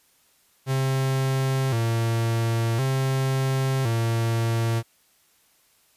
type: tone with vibrato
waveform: 45% pulse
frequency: 123.6 Hz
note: B2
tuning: 2 cents sharp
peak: -21 dBFS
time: 0.66-4.83 s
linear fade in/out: 50 ms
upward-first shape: square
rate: 0.47 Hz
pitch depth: 130 cents each way
effects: white hiss -62 dBFS RMS until 5.96 s + resampled to 32000 Hz